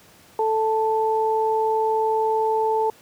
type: tone pair together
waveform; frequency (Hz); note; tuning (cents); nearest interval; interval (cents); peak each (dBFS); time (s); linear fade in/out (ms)
sine; 440 / 880; A4 / A5; 0 / 0; octave; 1200; -21; 0.39-2.9; 2
effects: pink hiss -51 dBFS RMS until 3.01 s + high-pass 100 Hz 12 dB/octave